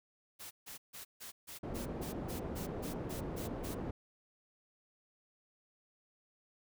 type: noise bursts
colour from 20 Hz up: white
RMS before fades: -48 dBFS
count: 13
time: 0.39-3.75 s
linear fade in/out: 20 ms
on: 120 ms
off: 150 ms
type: low-pass noise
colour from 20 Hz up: white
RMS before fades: -41 dBFS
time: 1.63-3.91 s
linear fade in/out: 5 ms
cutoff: 410 Hz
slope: 12 dB/octave
effects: none